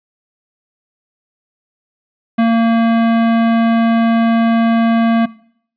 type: tone with hard clipping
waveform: sine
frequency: 229 Hz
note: A#3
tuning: 31 cents flat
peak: -11 dBFS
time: 2.38-5.26 s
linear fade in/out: 10 ms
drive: 17 dB
effects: noise-tail reverb RT60 0.6 s tail -20 dB re dry + resampled to 11025 Hz